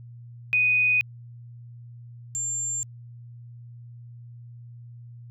sine tone pair in turn, 2489 / 7326 Hz, D#7 / A#8, 0 / -31 cents, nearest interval octave + perfect fifth, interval 1869 cents, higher second, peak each -18 / -26 dBFS, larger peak first, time 0.53-1.01 / 2.35-2.83 s, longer neither, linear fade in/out 0 ms, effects added 119 Hz sine -41 dBFS peak until 5.3 s

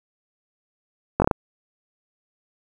slowing click train, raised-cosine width 1 ms, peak -3 dBFS, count 5, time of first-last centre 1.2-1.312 s, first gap 20 ms, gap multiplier 1.23, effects 7-bit

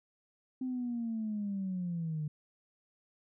sine linear sweep, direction down, 260 to 148.4 Hz, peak -32 dBFS, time 0.61-2.28 s, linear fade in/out 5 ms, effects tanh soft clip ceiling -28 dBFS

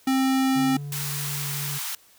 square tone, 264.6 Hz, C4, 20 cents sharp, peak -20 dBFS, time 0.07-0.77 s, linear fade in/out 5 ms
triangle tone with pitch glide, 143.7 to 142.71 Hz, D3 to D3, -37 to -49 cents, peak -29 dBFS, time 0.55-1.79 s, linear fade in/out 20 ms, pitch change -12 cents, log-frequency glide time 1.13-1.58 s
white high-pass noise, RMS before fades -31 dBFS, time 0.92-1.95 s, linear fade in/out 2 ms, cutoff 800 Hz, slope 48 dB/octave
effects white hiss -56 dBFS RMS until 2.18 s

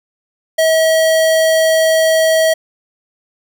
square tone, 642 Hz, E5, 46 cents flat, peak -10 dBFS, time 0.58-2.54 s, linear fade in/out 10 ms, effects none

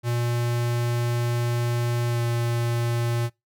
square tone with pitch glide, 119.5 to 118.26 Hz, A#2 to A#2, +43 to +25 cents, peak -23 dBFS, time 0.03-3.3 s, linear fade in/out 50 ms, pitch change -18 cents, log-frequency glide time 2.08-2.21 s, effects noise-tail reverb RT60 0.2 s tail -23 dB re dry

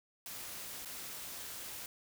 white noise with dropouts, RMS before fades -45 dBFS, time 0.26-1.86 s, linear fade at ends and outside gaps 1 ms, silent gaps 0.849-0.857 s, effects none

